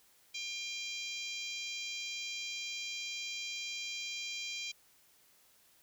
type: harmonic tone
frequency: 798 Hz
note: G5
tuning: 31 cents sharp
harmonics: 3 / 4 / 5 / 6 / 7 / 8 / 9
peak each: -42 / -44 / -46 / -48 / -49 / -50 / -51 dBFS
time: 0.34-4.72 s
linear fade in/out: 10 ms
effects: white hiss -66 dBFS RMS until 5.82 s